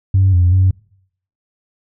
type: tone with pitch steps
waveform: sine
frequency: 95.7 / 88.6 / 93.8 Hz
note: G2 / F2 / F#2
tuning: -41 / +25 / +24 cents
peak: -7 dBFS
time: 0.14-0.71 s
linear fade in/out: 5 ms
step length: 190 ms
effects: noise-tail reverb RT60 0.7 s tail -26 dB re dry + tanh soft clip ceiling -5 dBFS